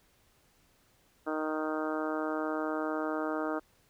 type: harmonic tone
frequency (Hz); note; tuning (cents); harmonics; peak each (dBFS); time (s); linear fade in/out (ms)
155.56; D#3; 0; 2 / 3 / 4 / 5 / 6 / 7 / 8 / 9 / 10; -34 / -38 / -37 / -42 / -43 / -45 / -40 / -43 / -46; 1.26-3.6; 20
effects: pink hiss -67 dBFS RMS until 3.89 s